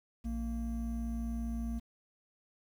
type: tone pair together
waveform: triangle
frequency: 57.5 / 230 Hz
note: A#1 / A#3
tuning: -23 / -23 cents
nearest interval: 2 octaves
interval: 2400 cents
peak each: -34 / -35 dBFS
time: 0.24-1.8 s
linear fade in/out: 20 ms
effects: 10-bit